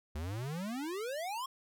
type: exponential sweep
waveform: square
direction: up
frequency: 71.2 to 1100 Hz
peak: -37 dBFS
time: 0.15-1.46 s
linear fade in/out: 5 ms
effects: none